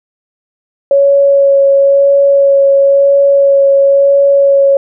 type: tone with vibrato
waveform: sine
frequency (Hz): 556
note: C#5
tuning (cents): +5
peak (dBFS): -4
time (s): 0.91-4.77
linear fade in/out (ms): 2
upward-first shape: sine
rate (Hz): 0.98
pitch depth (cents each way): 11
effects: none

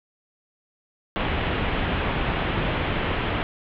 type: low-pass noise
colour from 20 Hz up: pink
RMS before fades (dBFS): -25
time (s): 1.16-3.43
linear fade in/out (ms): 0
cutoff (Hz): 3300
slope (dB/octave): 48
effects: none

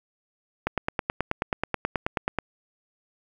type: click train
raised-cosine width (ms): 0.5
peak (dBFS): -9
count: 17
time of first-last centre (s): 0.67-2.387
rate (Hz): 9.32
effects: 8-bit

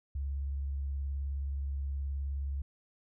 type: tone with vibrato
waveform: sine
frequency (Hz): 69.3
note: C#2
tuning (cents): 0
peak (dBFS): -32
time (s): 0.15-2.62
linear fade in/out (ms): 5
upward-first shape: sine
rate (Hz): 19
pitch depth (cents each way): 43
effects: none

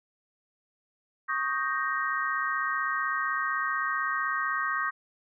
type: chord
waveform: sine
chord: Eb dominant seventh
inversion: third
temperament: equal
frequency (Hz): 1108.7 / 1244.5 / 1568 / 1864.7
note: Db6 / Eb6 / G6 / Bb6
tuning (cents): 0 / 0 / 0 / 0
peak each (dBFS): -32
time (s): 1.28-4.91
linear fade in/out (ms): 20
effects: none

